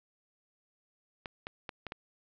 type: clicks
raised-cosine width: 0.3 ms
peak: -22 dBFS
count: 5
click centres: 1.258 / 1.469 / 1.692 / 1.867 / 1.921 s
effects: low-pass 4000 Hz 12 dB/octave